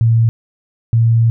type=tone pair in turn; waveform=sine; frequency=114.5 / 114.93 Hz; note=A#2 / A#2; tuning=-31 / -24 cents; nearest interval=unison; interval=7 cents; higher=second; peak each=-8 dBFS; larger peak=neither; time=0.01-0.29 / 0.93-1.3 s; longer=second; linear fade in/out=0 ms; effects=none